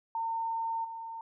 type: tone with level steps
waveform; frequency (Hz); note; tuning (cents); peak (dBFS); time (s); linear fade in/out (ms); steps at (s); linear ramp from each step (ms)
sine; 909; A#5; -44; -30 / -38; 0.15-1.21; 2; 0.84; 10
effects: none